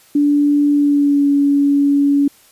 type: tone with pitch glide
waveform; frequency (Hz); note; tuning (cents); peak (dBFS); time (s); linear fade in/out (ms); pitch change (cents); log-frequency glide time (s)
sine; 290 to 283.4; D4 to C#4; -22 to +38; -10; 0.15-2.28; 5; -40; 0.71-1.28
effects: white hiss -49 dBFS RMS until 2.51 s + resampled to 32000 Hz